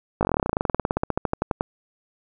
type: slowing click train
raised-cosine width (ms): 1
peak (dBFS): -7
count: 30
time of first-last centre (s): 0.21-1.609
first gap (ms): 19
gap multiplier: 1.06
effects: none